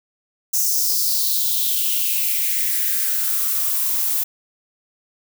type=noise with high-pass filter sweep; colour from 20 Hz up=violet; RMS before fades=-20 dBFS; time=0.53-4.24 s; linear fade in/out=10 ms; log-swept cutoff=6300 to 810 Hz; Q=4.2; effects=none